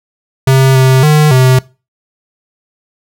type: tone with pitch steps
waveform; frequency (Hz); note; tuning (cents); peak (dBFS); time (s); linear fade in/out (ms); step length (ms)
square; 133 / 131.1 / 151.8 / 129.3; C3 / C3 / D#3 / C3; +29 / +4 / -42 / -20; -5; 0.47-1.59; 5; 280
effects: noise-tail reverb RT60 0.3 s tail -22 dB re dry